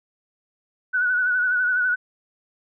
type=tone with vibrato; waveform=sine; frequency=1480 Hz; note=F#6; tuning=in tune; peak=-18 dBFS; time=0.93-1.96 s; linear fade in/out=20 ms; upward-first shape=sine; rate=12 Hz; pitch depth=45 cents each way; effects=none